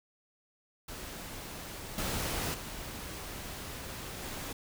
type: noise with level steps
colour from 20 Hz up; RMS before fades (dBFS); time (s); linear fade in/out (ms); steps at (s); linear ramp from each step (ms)
pink; -43 / -34 / -42 / -40; 0.88-4.53; 5; 1.98 / 2.54 / 4.22; 2
effects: none